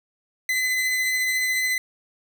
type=tone with tremolo; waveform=40% pulse; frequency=2026 Hz; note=B6; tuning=44 cents sharp; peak=-19 dBFS; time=0.49-1.78 s; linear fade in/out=2 ms; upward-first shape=triangle; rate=14 Hz; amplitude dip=25%; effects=none